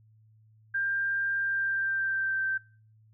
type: tone with pitch glide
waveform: sine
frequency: 1592 to 1559.2 Hz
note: G6 to G6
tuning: +26 to -10 cents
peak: -26 dBFS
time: 0.74-2.58 s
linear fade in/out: 10 ms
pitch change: -36 cents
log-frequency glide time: 1.38-2.44 s
effects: noise-tail reverb RT60 0.4 s tail -23 dB re dry + added 109 Hz sine -57 dBFS peak until 3.13 s